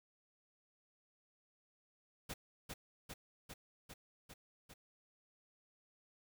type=noise with echo; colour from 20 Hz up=pink; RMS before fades=-44 dBFS; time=2.29-2.34 s; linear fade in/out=10 ms; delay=400 ms; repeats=6; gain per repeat=-2 dB; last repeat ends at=4.74 s; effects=none